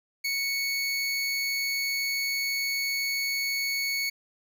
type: tone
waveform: 25% pulse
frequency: 2217 Hz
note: C#7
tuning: in tune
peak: -23 dBFS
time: 0.24-4.1 s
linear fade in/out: 10 ms
effects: none